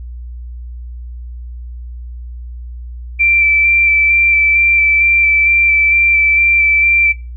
sine tone with vibrato, 2340 Hz, D7, 7 cents flat, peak -8 dBFS, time 3.19-7.13 s, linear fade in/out 20 ms, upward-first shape square, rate 2.2 Hz, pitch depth 12 cents each way, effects noise-tail reverb RT60 0.3 s tail -21 dB re dry + added 60 Hz sine -25 dBFS peak until 7.36 s

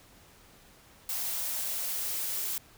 blue noise with high-pass filter sweep, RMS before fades -33 dBFS, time 1.09-2.58 s, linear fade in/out 2 ms, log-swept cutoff 740 to 350 Hz, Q 2.4, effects pink hiss -57 dBFS RMS until 2.77 s

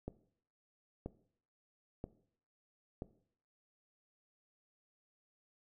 click train, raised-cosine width 2 ms, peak -27 dBFS, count 4, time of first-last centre 0.08-3.021 s, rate 1.02 Hz, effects noise-tail reverb RT60 0.6 s tail -17 dB re dry

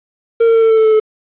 triangle tone with pitch steps, 460 / 456 / 452.1 / 448.2 / 444.3 / 440.5 / 436.7 / 432.9 Hz, A#4 / A#4 / A4 / A4 / A4 / A4 / A4 / A4, -23 / -38 / +47 / +32 / +17 / +2 / -13 / -28 cents, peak -5 dBFS, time 0.4-1 s, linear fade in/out 10 ms, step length 75 ms, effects resampled to 8000 Hz + 7-bit

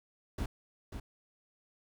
brown noise with echo, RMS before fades -35 dBFS, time 0.38-0.46 s, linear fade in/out 5 ms, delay 540 ms, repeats 1, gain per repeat -7 dB, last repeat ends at 1 s, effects none

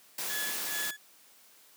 white noise, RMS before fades -35 dBFS, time 0.18-0.91 s, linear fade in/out 5 ms
35% pulse tone with tremolo, 1703 Hz, G#6, 43 cents sharp, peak -32 dBFS, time 0.29-0.97 s, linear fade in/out 10 ms, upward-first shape sine, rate 2.4 Hz, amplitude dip 90%
effects white hiss -59 dBFS RMS until 1.76 s + high-pass 200 Hz 12 dB/octave

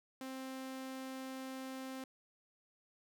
sawtooth tone, 263 Hz, C4, 9 cents sharp, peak -39 dBFS, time 0.21-2.04 s, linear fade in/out 2 ms, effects none

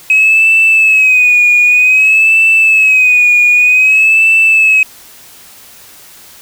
sine tone with vibrato, 2544 Hz, D#7, 38 cents sharp, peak -3 dBFS, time 0.1-4.83 s, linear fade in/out 2 ms, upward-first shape sine, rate 0.53 Hz, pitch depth 71 cents each way, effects tanh soft clip ceiling -1 dBFS + white hiss -37 dBFS RMS until 6.41 s

